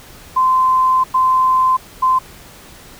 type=tone bursts at uneven times; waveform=sine; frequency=1034 Hz; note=C6; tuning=21 cents flat; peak=-10 dBFS; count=3; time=0.36-1.04 / 1.14-1.77 / 2.02-2.19 s; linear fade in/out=10 ms; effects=pink hiss -40 dBFS RMS until 2.99 s